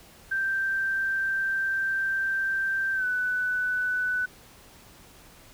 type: tone with pitch glide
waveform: sine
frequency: 1568 to 1495.5 Hz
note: G6 to F#6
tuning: 0 to +18 cents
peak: -24 dBFS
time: 0.31-4.26 s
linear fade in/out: 10 ms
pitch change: -82 cents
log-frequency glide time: 2.94-3.06 s
effects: pink hiss -52 dBFS RMS until 5.53 s